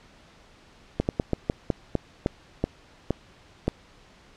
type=slowing click train; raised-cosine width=2 ms; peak=-9 dBFS; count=11; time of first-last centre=1-3.68 s; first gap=89 ms; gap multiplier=1.23; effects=pink hiss -54 dBFS RMS until 4.36 s + low-pass 5000 Hz 12 dB/octave